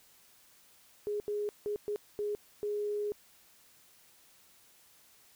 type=tone bursts at uneven times; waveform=sine; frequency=415.3 Hz; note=G#4; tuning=in tune; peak=-31 dBFS; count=6; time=1.07-1.2 / 1.28-1.49 / 1.66-1.76 / 1.88-1.96 / 2.19-2.35 / 2.63-3.12 s; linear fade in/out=0 ms; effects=white hiss -62 dBFS RMS until 5.35 s